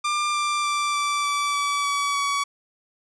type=tone with pitch steps; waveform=sawtooth; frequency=1193 / 1184.1 / 1175.2 / 1166.4 / 1157.7 / 1149 / 1140.4 / 1131.9 Hz; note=D6 / D6 / D6 / D6 / D6 / D6 / C#6 / C#6; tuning=+27 / +14 / +1 / -12 / -25 / -38 / +49 / +36 cents; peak=-18 dBFS; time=0.04-2.44 s; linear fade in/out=10 ms; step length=300 ms; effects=resampled to 22050 Hz + 10-bit